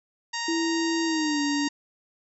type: harmonic tone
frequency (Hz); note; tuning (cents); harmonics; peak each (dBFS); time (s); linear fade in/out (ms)
932.3; A#5; 0; 1 / 2 / 3 / 4 / 5 / 6 / 7 / 8; -34 / -33 / -38 / -39 / -35 / -40 / -39 / -42; 0.33-1.69; 10
type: tone with pitch glide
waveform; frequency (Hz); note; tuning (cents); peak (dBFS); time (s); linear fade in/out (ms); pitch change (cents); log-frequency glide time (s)
sine; 329.6 to 288.6; E4 to D4; 0 to -30; -24; 0.48-1.68; 5; -230; 1.05-1.41
effects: none